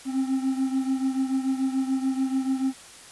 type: beating tone pair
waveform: triangle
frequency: 263.3 / 270.2 Hz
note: C4 / C#4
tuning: +11 / -44 cents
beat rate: 6.9 Hz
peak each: -22 / -27 dBFS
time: 0.05-2.74 s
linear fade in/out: 50 ms
effects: white hiss -46 dBFS RMS until 3.11 s + resampled to 24000 Hz